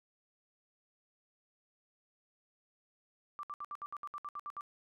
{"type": "tone bursts", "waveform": "sine", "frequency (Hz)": 1174.7, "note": "D6", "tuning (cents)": 0, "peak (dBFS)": -39, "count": 12, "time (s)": [3.39, 4.609], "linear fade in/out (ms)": 0, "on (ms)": 42, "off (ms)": 65, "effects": []}